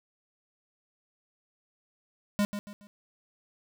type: tone with echo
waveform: square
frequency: 204.6 Hz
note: G#3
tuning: 26 cents flat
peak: -24 dBFS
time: 2.39-2.45 s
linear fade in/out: 0 ms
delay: 140 ms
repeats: 3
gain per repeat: -9 dB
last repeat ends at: 2.87 s
effects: none